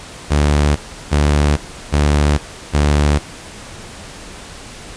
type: tone bursts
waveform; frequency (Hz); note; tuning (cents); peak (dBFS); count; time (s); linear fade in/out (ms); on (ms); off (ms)
sawtooth; 73.42; D2; 0; -7; 4; 0.3-3.19; 20; 460; 350
effects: pink hiss -34 dBFS RMS until 4.96 s + resampled to 22050 Hz